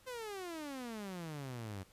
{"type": "exponential sweep", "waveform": "sawtooth", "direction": "down", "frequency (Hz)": [523.3, 92.5], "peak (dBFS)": -38, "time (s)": [0.06, 1.84], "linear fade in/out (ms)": 20, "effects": ["pink hiss -65 dBFS RMS until 1.92 s", "resampled to 32000 Hz"]}